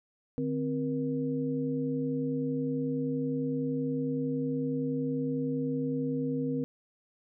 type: tone cluster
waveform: sine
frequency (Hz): 150.6 / 261.4 / 474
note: D3 / C4 / A#4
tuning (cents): +44 / -1 / +29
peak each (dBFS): -35 / -30 / -35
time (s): 0.38-6.64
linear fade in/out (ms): 0
effects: none